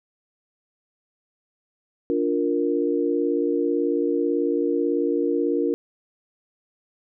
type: chord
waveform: sine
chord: Bb major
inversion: first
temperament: just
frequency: 291.4 / 349.6 / 466.2 Hz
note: D4 / F4 / Bb4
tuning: -13 / +2 / 0 cents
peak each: -24 dBFS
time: 2.1-5.74 s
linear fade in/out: 0 ms
effects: none